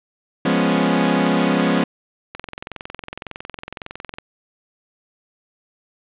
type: chord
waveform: sawtooth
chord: C# dominant seventh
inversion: first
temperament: equal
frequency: 174.61 / 207.7 / 246.9 / 277.2 Hz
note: E#3 / G#3 / B3 / C#4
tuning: 0 / 0 / 0 / 0 cents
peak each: -17 dBFS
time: 0.45-1.84 s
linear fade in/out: 5 ms
type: click train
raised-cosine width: 0.3 ms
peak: -14 dBFS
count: 41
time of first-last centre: 2.35-4.185 s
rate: 21.8 Hz
effects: resampled to 8000 Hz + 7-bit